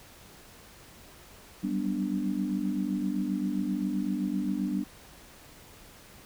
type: chord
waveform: sine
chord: G major seventh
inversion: third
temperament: equal with one note detuned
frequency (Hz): 188.34 / 196 / 246.9 / 293.7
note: F#3 / G3 / B3 / D4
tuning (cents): +31 / 0 / 0 / 0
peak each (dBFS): -37 / -31 / -33 / -32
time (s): 1.63-4.84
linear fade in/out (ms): 10
effects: pink hiss -52 dBFS RMS until 6.25 s